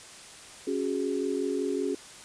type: chord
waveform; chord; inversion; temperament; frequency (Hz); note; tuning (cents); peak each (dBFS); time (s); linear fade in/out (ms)
sine; C# suspended fourth; none; equal; 277.2 / 370 / 415.3; C#4 / F#4 / G#4; 0 / 0 / 0; -31; 0.67-1.95; 5
effects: white hiss -47 dBFS RMS until 2.24 s + resampled to 22050 Hz